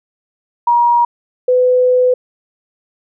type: tone pair in turn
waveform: sine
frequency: 952 / 502.3 Hz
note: A#5 / B4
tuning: +36 / +29 cents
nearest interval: major seventh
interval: 1107 cents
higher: first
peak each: -8 dBFS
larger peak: neither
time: 0.67-1.05 / 1.48-2.14 s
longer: second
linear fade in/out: 5 ms
effects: none